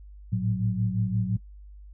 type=tone cluster; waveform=sine; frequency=108.6 / 114.4 / 184.9 Hz; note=A2 / A#2 / F#3; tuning=-22 / -32 / -1 cents; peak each=-28 dBFS; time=0.32-1.37 s; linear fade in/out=10 ms; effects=noise-tail reverb RT60 0.1 s tail -21 dB re dry + added 50 Hz sine -43 dBFS peak until 1.93 s